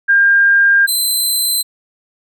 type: tone pair in turn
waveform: sine / 15% pulse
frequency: 1604 / 4066 Hz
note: G6 / B7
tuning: +39 / +50 cents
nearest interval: octave + major third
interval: 1611 cents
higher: second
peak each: -7 dBFS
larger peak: neither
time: 0.08-0.87 / 0.87-1.63 s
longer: first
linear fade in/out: 20 ms
effects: none